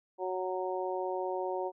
harmonic tone, 185 Hz, F#3, in tune, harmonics 2 / 3 / 4 / 5, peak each -35 / -37 / -38 / -39 dBFS, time 0.18-1.72 s, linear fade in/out 50 ms, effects none

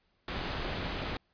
pink low-pass noise, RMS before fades -36 dBFS, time 0.28-1.17 s, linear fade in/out 2 ms, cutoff 4400 Hz, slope 24 dB/octave, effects pink hiss -73 dBFS RMS until 1.33 s + resampled to 11025 Hz

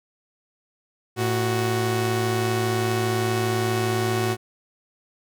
sawtooth tone pair together, 112.51 / 370 Hz, A2 / F#4, +39 / 0 cents, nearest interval octave + major sixth, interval 2061 cents, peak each -20 dBFS, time 1.16-4.37 s, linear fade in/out 50 ms, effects none

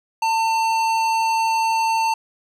sine tone with tanh clipping, 898 Hz, A5, 35 cents sharp, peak -19 dBFS, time 0.22-2.14 s, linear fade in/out 5 ms, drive 17 dB, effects none

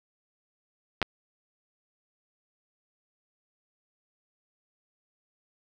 clicks, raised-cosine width 0.3 ms, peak -10 dBFS, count 2, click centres 1.017 / 1.027 s, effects none

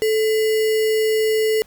sine tone with sample-and-hold, 436.5 Hz, A4, 14 cents flat, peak -15 dBFS, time 0.02-1.62 s, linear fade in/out 0 ms, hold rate 2450 Hz, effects pink hiss -52 dBFS RMS until 1.66 s

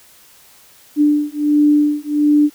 sine beating tone pair, 295.1 / 296.5 Hz, D4 / D4, +8 / +17 cents, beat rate 1.4 Hz, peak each -14 dBFS, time 0.96-2.5 s, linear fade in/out 50 ms, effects white hiss -47 dBFS RMS until 2.54 s

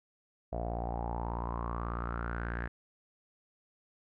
sawtooth tone with low-pass filter sweep, 58.27 Hz, A#1, in tune, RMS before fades -36 dBFS, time 0.52-2.68 s, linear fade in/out 10 ms, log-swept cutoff 660 to 1700 Hz, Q 7.2, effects none

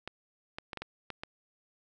clicks, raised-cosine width 0.3 ms, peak -22 dBFS, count 7, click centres 0.076 / 0.585 / 0.732 / 0.773 / 0.82 / 1.103 / 1.235 s, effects none

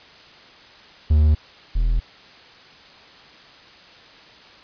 triangle tone pair in turn, 76.2 / 40.8 Hz, D#2 / E1, -36 / -17 cents, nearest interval major seventh, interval 1081 cents, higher first, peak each -10 / -14 dBFS, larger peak first, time 1.1-1.35 / 1.75-2 s, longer neither, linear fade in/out 10 ms, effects white hiss -46 dBFS RMS until 4.63 s + resampled to 11025 Hz

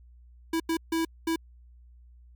square tone bursts at uneven times, 327.6 Hz, E4, 11 cents flat, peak -25 dBFS, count 4, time 0.53-0.6 / 0.69-0.77 / 0.92-1.05 / 1.27-1.36 s, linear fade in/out 5 ms, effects added 60 Hz sine -50 dBFS peak until 2.35 s + MP3 96 kbps

